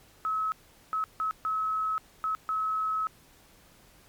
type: tone bursts at uneven times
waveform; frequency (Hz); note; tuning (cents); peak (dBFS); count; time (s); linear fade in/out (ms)
sine; 1288; E6; -41; -26; 6; 0.25-0.52 / 0.93-1.04 / 1.2-1.31 / 1.45-1.98 / 2.24-2.35 / 2.49-3.07; 0
effects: pink hiss -58 dBFS RMS until 4.08 s + MP3 96 kbps